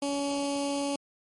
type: tone with notch filter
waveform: 15% pulse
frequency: 282.1 Hz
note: C#4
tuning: 30 cents sharp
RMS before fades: -30 dBFS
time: 0.02-0.96 s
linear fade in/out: 5 ms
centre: 1500 Hz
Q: 0.63
effects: MP3 48 kbps